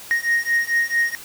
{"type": "beating tone pair", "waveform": "triangle", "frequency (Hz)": [1864.7, 1869.2], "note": ["A#6", "A#6"], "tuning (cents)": [0, 4], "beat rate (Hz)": 4.5, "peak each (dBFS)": -19, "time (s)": [0.11, 1.15], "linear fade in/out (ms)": 0, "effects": ["white hiss -39 dBFS RMS until 1.24 s"]}